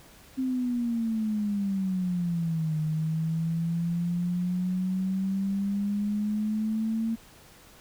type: exponential two-way sweep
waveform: sine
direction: down then up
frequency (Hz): 263.7 to 154.4 to 227.2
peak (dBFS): -25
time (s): 0.37-7.16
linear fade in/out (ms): 20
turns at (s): 2.78
effects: pink hiss -53 dBFS RMS until 7.8 s